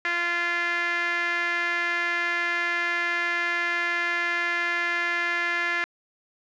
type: tone with band-pass filter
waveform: sawtooth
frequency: 345.9 Hz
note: F4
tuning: 17 cents flat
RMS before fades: -26 dBFS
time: 0.05-5.84 s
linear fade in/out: 0 ms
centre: 1900 Hz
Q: 4.6
effects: resampled to 16000 Hz + 9-bit